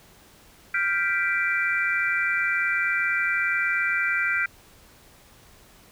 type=chord; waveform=sine; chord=G dominant seventh; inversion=third; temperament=equal; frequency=1396.9 / 1568 / 1975.5 / 2349 Hz; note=F6 / G6 / B6 / D7; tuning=0 / 0 / 0 / 0 cents; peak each=-27 dBFS; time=0.74-4.46 s; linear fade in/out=5 ms; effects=pink hiss -53 dBFS RMS until 5.91 s